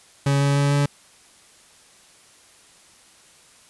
40% pulse tone with pitch steps, 140 / 141.06 / 142.12 / 143.19 Hz, C#3 / C#3 / C#3 / D3, +18 / +31 / +44 / -43 cents, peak -16 dBFS, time 0.26-0.86 s, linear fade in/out 5 ms, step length 150 ms, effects white hiss -52 dBFS RMS until 3.69 s + resampled to 24000 Hz

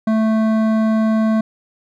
triangle tone with hard clipping, 220 Hz, A3, in tune, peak -15 dBFS, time 0.07-1.41 s, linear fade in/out 5 ms, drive 16 dB, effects none

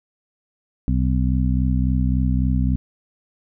harmonic tone, 63.6 Hz, C2, 48 cents flat, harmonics 1 / 2 / 3 / 4, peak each -19 / -22 / -24 / -25 dBFS, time 0.88-2.76 s, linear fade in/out 0 ms, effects none

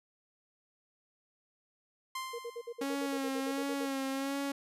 sawtooth tone with exponential decay, 1046.5 Hz, C6, in tune, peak -31 dBFS, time 2.15-3.12 s, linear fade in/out 5 ms, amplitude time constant 210 ms
sine tone bursts, 472.3 Hz, A#4, 23 cents sharp, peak -37 dBFS, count 14, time 2.33-3.858 s, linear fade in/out 10 ms, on 59 ms, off 54 ms
sawtooth tone with vibrato, 273.7 Hz, C#4, 22 cents flat, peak -29 dBFS, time 2.81-4.52 s, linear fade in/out 5 ms, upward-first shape sine, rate 1.4 Hz, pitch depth 36 cents each way
effects resampled to 32000 Hz

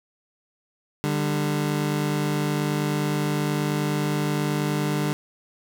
25% pulse tone pair together, 148.97 / 199 Hz, D3 / G3, +25 / +26 cents, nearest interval perfect fourth, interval 501 cents, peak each -20 / -24 dBFS, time 1.04-5.13 s, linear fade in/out 0 ms, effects none

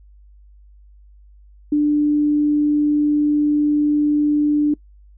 sine tone, 296.1 Hz, D4, 14 cents sharp, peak -13 dBFS, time 1.72-4.74 s, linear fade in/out 5 ms, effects noise-tail reverb RT60 0.1 s tail -23 dB re dry + added 50 Hz sine -44 dBFS peak until 5.17 s

